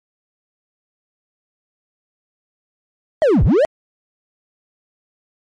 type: linear two-way sweep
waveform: triangle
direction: down then up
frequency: 659.3 to 30.87 to 659.3 Hz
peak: -8 dBFS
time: 3.22-3.65 s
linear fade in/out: 0 ms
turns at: 3.44 s
effects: MP3 48 kbps